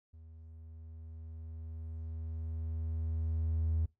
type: tone with level ramp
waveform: triangle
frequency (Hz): 80.5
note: E2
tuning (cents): -41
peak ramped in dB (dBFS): -49 to -25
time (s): 0.13-3.86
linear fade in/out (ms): 10
effects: noise-tail reverb RT60 0.2 s tail -23 dB re dry + tanh soft clip ceiling -23 dBFS